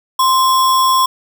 sine tone with sample-and-hold, 1045 Hz, C6, 2 cents flat, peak -9 dBFS, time 0.19-1.06 s, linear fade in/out 5 ms, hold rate 4410 Hz, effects none

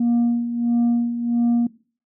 sine tone with tremolo, 236.9 Hz, A#3, 28 cents sharp, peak -12 dBFS, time 0-1.67 s, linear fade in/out 5 ms, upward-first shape sine, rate 1.5 Hz, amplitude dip 70%, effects noise-tail reverb RT60 0.4 s tail -20 dB re dry + tanh soft clip ceiling -14 dBFS

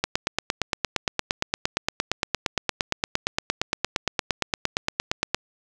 click train, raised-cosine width 0.2 ms, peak -4 dBFS, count 47, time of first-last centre 0.04-5.346 s, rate 8.67 Hz, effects none

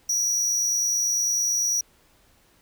square tone with amplitude modulation, 5800 Hz, F#8, 35 cents flat, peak -18 dBFS, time 0.09-1.81 s, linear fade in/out 5 ms, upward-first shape sine, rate 229 Hz, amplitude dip 80%, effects pink hiss -60 dBFS RMS until 2.61 s

